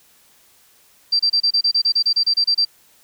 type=tone bursts; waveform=sine; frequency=4699 Hz; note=D8; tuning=in tune; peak=-13 dBFS; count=15; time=1.12-2.651 s; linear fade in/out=10 ms; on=75 ms; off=29 ms; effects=white hiss -54 dBFS RMS until 3.03 s